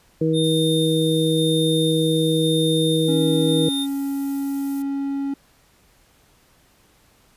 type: harmonic tone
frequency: 159.8 Hz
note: D#3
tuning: 47 cents sharp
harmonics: 1 / 2 / 3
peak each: -21 / -21 / -21 dBFS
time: 0.21-3.69 s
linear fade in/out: 5 ms
type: tone with tremolo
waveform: square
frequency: 3640 Hz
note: A#7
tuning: 42 cents flat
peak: -25 dBFS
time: 0.33-3.87 s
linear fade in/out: 50 ms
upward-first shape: square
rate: 0.95 Hz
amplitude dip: 25%
type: noise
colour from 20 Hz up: violet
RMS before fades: -39 dBFS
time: 0.44-4.82 s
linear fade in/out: 0 ms
type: tone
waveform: triangle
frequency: 277.2 Hz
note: C#4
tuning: in tune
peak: -20 dBFS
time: 3.08-5.34 s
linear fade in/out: 5 ms
effects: pink hiss -57 dBFS RMS until 7.36 s + resampled to 32000 Hz